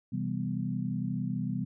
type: chord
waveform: sine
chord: C major seventh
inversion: none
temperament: equal with one note detuned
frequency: 129.38 / 164.81 / 196 / 246.9 Hz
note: C3 / E3 / G3 / B3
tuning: -19 / 0 / 0 / 0 cents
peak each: -35 / -36 / -34 / -36 dBFS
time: 0.12-1.65 s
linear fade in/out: 10 ms
effects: none